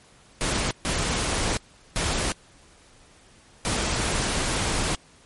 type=noise bursts at uneven times; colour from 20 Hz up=pink; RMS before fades=-25 dBFS; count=4; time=0.41-0.71 / 0.85-1.57 / 1.96-2.32 / 3.65-4.95 s; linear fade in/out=0 ms; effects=pink hiss -54 dBFS RMS until 5.25 s + MP3 48 kbps